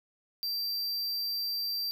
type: tone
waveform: square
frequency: 4699 Hz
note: D8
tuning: in tune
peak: -31 dBFS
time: 0.43-1.91 s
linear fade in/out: 0 ms
effects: 12-bit